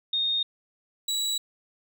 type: tone pair in turn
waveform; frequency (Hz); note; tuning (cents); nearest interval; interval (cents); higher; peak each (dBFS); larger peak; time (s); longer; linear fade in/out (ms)
sine / 30% pulse; 3692 / 3909; A#7 / B7; -17 / -19; minor second; 98; second; -23; neither; 0.13-0.43 / 1.08-1.38; neither; 5
effects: none